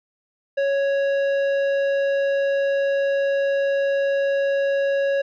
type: tone with tanh clipping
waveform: triangle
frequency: 554.4 Hz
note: C#5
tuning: in tune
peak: -20 dBFS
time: 0.57-5.22 s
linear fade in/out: 10 ms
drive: 15 dB
effects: none